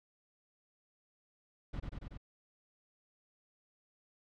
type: noise with echo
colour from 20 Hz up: brown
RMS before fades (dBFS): -39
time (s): 1.73-1.8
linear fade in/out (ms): 10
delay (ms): 94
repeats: 4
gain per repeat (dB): -2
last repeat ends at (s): 2.176
effects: low-pass 4000 Hz 12 dB/octave